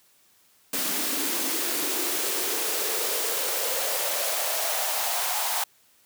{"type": "noise with high-pass filter sweep", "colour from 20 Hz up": "white", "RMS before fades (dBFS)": -27, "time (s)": [0.73, 5.64], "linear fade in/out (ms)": 5, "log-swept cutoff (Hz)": [250, 820], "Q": 4.3, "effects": ["white hiss -61 dBFS RMS until 6.05 s", "high-pass 60 Hz 12 dB/octave"]}